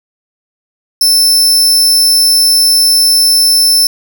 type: tone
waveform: sawtooth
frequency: 5300 Hz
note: E8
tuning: 9 cents sharp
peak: -3 dBFS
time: 1.01-3.87 s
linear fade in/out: 2 ms
effects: none